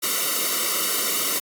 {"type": "noise with comb filter", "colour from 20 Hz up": "white", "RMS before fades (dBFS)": -23, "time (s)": [0.02, 1.4], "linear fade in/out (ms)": 20, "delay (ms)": 1.2, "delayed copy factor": -1, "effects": ["high-pass 200 Hz 12 dB/octave", "AAC 64 kbps"]}